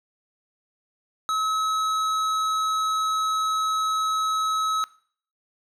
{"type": "tone with hard clipping", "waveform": "triangle", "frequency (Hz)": 1287, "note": "E6", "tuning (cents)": -42, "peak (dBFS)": -24, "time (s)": [1.29, 4.84], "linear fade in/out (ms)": 0, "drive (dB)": 16, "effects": ["noise-tail reverb RT60 0.5 s tail -18 dB re dry"]}